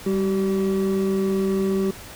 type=tone pair together; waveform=triangle; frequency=195.9 / 383.1 Hz; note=G3 / G4; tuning=-1 / -40 cents; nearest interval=octave; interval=1161 cents; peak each=-20 dBFS; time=0.06-1.91 s; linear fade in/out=5 ms; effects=pink hiss -40 dBFS RMS until 2.15 s